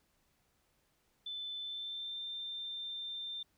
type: tone with pitch glide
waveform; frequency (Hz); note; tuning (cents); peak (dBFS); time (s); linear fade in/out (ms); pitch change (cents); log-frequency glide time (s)
sine; 3520 to 3584; A7 to A7; 0 to +31; -39; 1.26-3.43; 5; +31; 1.59-2.21
effects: pink hiss -75 dBFS RMS until 3.57 s